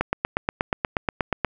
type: click train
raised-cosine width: 0.5 ms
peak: -6 dBFS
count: 13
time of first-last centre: 0.01-1.447 s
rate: 8.35 Hz
effects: none